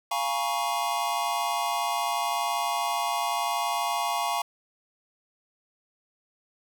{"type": "chord", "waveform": "square", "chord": "Bb minor seventh", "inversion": "second", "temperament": "equal with one note detuned", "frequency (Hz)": [698.5, 830.6, 951.4, 1108.7], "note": ["F5", "Ab5", "Bb5", "Db6"], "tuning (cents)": [0, 0, 35, 0], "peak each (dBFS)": -32, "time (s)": [0.11, 4.42], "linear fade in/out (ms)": 5, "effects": []}